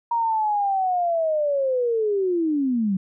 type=linear sweep; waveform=sine; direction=down; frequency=945 to 183.6 Hz; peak=-19 dBFS; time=0.11-2.97 s; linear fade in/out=5 ms; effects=none